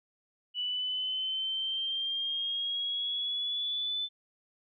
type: exponential sweep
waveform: sine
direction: up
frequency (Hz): 2956 to 3520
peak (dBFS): -30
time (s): 0.54-4.09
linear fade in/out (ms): 50
effects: none

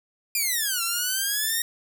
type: exponential two-way sweep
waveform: 5% pulse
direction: down then up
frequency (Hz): 2452 to 1343 to 1874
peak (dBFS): -13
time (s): 0.35-1.62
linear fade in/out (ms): 2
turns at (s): 0.83
effects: 8-bit

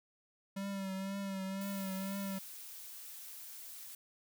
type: tone with vibrato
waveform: square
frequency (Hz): 194.3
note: G3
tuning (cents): -15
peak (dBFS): -38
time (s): 0.56-2.39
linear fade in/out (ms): 10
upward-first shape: triangle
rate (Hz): 2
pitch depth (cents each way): 43
type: noise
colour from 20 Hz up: blue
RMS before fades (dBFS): -49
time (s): 1.61-3.95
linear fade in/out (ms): 2
effects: none

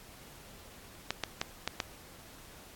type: clicks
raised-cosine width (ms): 0.2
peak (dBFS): -13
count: 5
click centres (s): 1.106 / 1.237 / 1.415 / 1.676 / 1.802
effects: pink hiss -53 dBFS RMS until 2.75 s + AAC 64 kbps

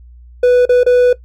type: tone with dropouts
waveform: triangle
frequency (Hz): 493.9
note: B4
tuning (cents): 0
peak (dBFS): -4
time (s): 0.43-1.13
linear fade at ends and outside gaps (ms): 5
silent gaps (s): 0.655-0.692 / 0.834-0.863
effects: noise-tail reverb RT60 0.1 s tail -17 dB re dry + added 60 Hz sine -36 dBFS peak until 1.24 s

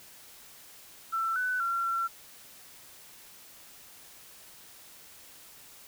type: tone with pitch steps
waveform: sine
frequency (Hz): 1338 / 1499 / 1368 / 1357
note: E6 / F#6 / F6 / E6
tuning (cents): +25 / +22 / -36 / +50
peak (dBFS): -27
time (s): 1.12-2.08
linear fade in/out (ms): 20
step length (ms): 240
effects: white hiss -52 dBFS RMS until 5.87 s

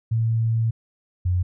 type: tone pair in turn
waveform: sine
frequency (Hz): 113.5 / 90.09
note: A#2 / F#2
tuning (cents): -46 / -46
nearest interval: major third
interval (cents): 400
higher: first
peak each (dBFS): -18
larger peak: neither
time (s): 0.11-0.71 / 1.25-1.43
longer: first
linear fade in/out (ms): 10
effects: none

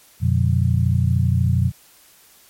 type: tone cluster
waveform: sine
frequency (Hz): 89.6 / 122.5 / 146.4 / 179.5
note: F2 / B2 / D3 / F3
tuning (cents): +45 / -14 / -5 / +48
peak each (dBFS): -18 / -18 / -26 / -24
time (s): 0.2-1.72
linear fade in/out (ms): 50
effects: white hiss -51 dBFS RMS until 2.49 s + MP3 64 kbps

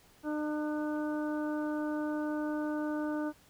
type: harmonic tone with a mistuned harmonic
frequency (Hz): 302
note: D4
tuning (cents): +48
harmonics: 1 / 2 / 3 / 4 / 5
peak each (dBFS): -32 / -39 / -44 / -47 / -45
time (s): 0.23-3.33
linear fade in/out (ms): 50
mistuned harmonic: 5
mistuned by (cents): -20
effects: pink hiss -62 dBFS RMS until 3.49 s

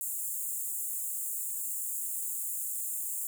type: high-pass noise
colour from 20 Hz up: pink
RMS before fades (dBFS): -35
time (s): 0.01-3.27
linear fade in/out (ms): 0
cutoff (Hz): 7100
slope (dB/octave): 96
effects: none

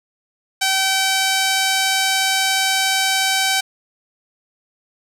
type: tone with band-pass filter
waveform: sawtooth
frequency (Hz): 769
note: G5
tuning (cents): -33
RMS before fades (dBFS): -18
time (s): 0.61-3.61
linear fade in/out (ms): 10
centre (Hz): 5200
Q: 0.57
effects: none

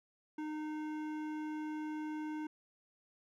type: tone with hard clipping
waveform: sine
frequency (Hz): 306.7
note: D#4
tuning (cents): -25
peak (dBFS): -40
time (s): 0.38-2.47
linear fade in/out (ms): 5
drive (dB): 13
effects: none

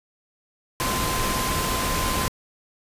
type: tone in noise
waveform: sine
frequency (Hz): 1035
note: C6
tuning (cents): -19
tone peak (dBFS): -28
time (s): 0.8-2.28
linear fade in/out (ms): 0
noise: pink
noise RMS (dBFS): -25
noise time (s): 0.8-2.28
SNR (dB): -6
effects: resampled to 32000 Hz

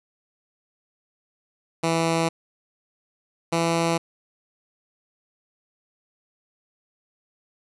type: tone pair in turn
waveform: 10% pulse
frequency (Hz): 164.81 / 166.92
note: E3 / E3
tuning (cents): 0 / +22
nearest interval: unison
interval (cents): 22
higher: second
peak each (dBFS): -12 / -12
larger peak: neither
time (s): 1.83-2.29 / 3.52-3.98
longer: neither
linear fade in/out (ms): 10
effects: resampled to 24000 Hz + 9-bit

